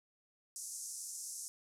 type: band-pass noise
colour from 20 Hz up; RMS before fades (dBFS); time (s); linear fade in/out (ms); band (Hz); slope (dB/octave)
pink; -45; 0.56-1.48; 0; 5700 to 11000; 48
effects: none